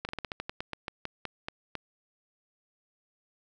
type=slowing click train; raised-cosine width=0.3 ms; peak=-18 dBFS; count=15; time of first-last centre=0.05-1.753 s; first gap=39 ms; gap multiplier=1.16; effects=none